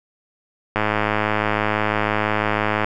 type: click train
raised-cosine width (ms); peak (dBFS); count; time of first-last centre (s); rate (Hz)
0.5; -4; 222; 0.76-2.845; 106
effects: none